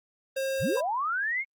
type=tone; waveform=square; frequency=536 Hz; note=C5; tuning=42 cents sharp; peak=-28 dBFS; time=0.36-0.81 s; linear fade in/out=10 ms
type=linear sweep; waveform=sine; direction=up; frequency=46.52 to 2217 Hz; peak=-26 dBFS; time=0.59-1.45 s; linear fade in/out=50 ms
type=tone with exponential decay; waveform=sine; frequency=991 Hz; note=B5; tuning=6 cents sharp; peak=-28 dBFS; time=0.77-1.01 s; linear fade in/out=2 ms; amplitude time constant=51 ms
effects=Opus 24 kbps